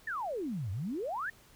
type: exponential two-way sweep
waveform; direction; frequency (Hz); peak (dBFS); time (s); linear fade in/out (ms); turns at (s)
sine; down then up; 1864.7 to 89 to 1864.7; -33; 0.07-1.3; 5; 0.71
effects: pink hiss -60 dBFS RMS until 1.55 s